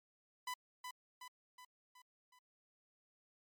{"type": "tone with echo", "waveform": "sawtooth", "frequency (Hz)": 999, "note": "B5", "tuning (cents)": 20, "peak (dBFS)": -36, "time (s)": [0.47, 0.54], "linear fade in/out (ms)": 5, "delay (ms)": 370, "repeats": 5, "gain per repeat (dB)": -5, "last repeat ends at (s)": 2.39, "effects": ["MP3 96 kbps"]}